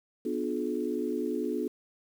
sine chord, B diminished seventh, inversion none, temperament just, 246.9 / 296.3 / 355.6 / 426.7 Hz, B3 / D4 / F4 / Ab4, 0 / +15 / +31 / +47 cents, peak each -34 dBFS, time 0.25-1.68 s, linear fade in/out 5 ms, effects 9-bit

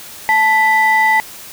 sine tone pair together, 876 / 1982.5 Hz, A5 / B6, -8 / +6 cents, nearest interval octave + major second, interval 1414 cents, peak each -11 dBFS, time 0.29-1.2 s, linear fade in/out 0 ms, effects tanh soft clip ceiling -4 dBFS + white hiss -34 dBFS RMS until 1.52 s

